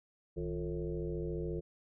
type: tone with frequency modulation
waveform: sine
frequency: 254.8 Hz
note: C4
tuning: 46 cents flat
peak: -34 dBFS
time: 0.36-1.61 s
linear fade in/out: 20 ms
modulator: 94.1 Hz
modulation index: 2.4
effects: none